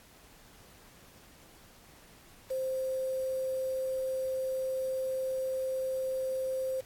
sine tone with quantisation, 523.3 Hz, C5, in tune, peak -30 dBFS, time 2.5-6.81 s, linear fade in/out 10 ms, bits 8, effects pink hiss -57 dBFS RMS until 6.85 s + AAC 64 kbps

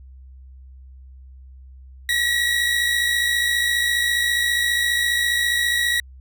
30% pulse tone pair together, 1870.2 / 1925 Hz, A#6 / B6, +5 / -45 cents, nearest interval unison, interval 50 cents, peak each -23 / -16 dBFS, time 2.09-6 s, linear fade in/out 2 ms, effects added 65 Hz sine -40 dBFS peak until 6.2 s

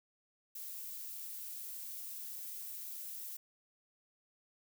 violet noise, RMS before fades -45 dBFS, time 0.55-3.37 s, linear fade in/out 5 ms, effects none

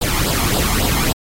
pink noise with flanger, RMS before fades -18 dBFS, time 0.01-1.13 s, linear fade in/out 10 ms, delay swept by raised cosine 0.23 to 0.98 ms, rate 3.6 Hz, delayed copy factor +0.65, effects AAC 48 kbps

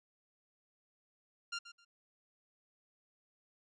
15% pulse tone with echo, 1393 Hz, F6, 5 cents flat, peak -31 dBFS, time 1.52-1.59 s, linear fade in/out 10 ms, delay 130 ms, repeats 2, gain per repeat -13 dB, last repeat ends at 1.85 s, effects resampled to 22050 Hz

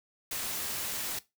white noise, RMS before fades -35 dBFS, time 0.31-1.19 s, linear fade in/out 5 ms, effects noise-tail reverb RT60 0.2 s tail -17 dB re dry

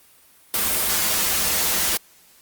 white noise with comb filter, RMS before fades -21 dBFS, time 0.54-1.97 s, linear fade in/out 0 ms, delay 7.2 ms, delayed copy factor -0.6, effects white hiss -53 dBFS RMS until 2.41 s + Opus 32 kbps

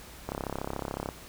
click train, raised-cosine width 1 ms, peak -18 dBFS, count 28, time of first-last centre 0.29-1.089 s, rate 33.8 Hz, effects added 60 Hz sine -52 dBFS peak until 1.28 s + pink hiss -48 dBFS RMS until 1.28 s

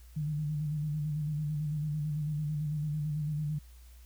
sine tone with vibrato, 150.7 Hz, D3, 45 cents sharp, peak -30 dBFS, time 0.16-3.59 s, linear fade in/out 10 ms, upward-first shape square, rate 9 Hz, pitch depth 40 cents each way, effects added 60 Hz sine -50 dBFS peak until 4.05 s + white hiss -63 dBFS RMS until 4.05 s

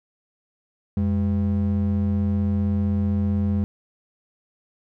triangle ring-modulated tone, 146.83 Hz, D3, in tune, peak -14 dBFS, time 0.97-3.64 s, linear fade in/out 0 ms, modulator 57.8 Hz, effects none

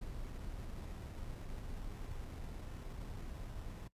brown noise with sample-and-hold, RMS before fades -45 dBFS, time 0.01-3.88 s, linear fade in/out 10 ms, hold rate 4410 Hz, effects noise-tail reverb RT60 0.1 s tail -19 dB re dry + resampled to 32000 Hz

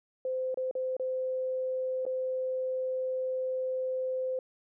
sine tone with dropouts, 516 Hz, C5, 24 cents flat, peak -29 dBFS, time 0.25-4.39 s, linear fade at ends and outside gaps 2 ms, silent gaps 0.544-0.573 / 0.712-0.752 / 0.967-0.997 / 2.053-2.064 s, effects none

